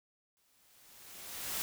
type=noise with exponential growth; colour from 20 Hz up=white; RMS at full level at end=-35 dBFS; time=0.37-1.62 s; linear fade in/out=0 ms; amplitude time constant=270 ms; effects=none